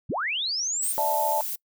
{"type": "linear sweep", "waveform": "sine", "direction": "up", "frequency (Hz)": [54.5, 9060], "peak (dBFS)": -25, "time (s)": [0.09, 0.93], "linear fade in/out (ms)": 10}
{"type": "noise", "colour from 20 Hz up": "violet", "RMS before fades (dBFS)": -31, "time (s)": [0.82, 1.56], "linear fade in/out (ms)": 10}
{"type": "chord", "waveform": "sine", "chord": "D suspended second", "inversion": "none", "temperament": "just", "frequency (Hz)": [587.3, 660.7, 881], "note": ["D5", "E5", "A5"], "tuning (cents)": [0, 4, 2], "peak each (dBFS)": [-29, -29, -24], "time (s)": [0.98, 1.41], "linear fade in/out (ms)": 0}
{"effects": ["noise-tail reverb RT60 0.1 s tail -25 dB re dry"]}